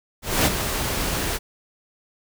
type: noise with ADSR envelope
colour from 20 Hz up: pink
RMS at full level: -17 dBFS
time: 0.22-1.39 s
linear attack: 240 ms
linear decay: 29 ms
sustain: -8 dB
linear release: 35 ms
effects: none